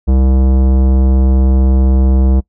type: tone with tanh clipping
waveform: sine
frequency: 65.41 Hz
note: C2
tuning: in tune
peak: -9 dBFS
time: 0.07-2.41 s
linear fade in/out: 20 ms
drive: 17 dB
effects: noise-tail reverb RT60 0.1 s tail -23 dB re dry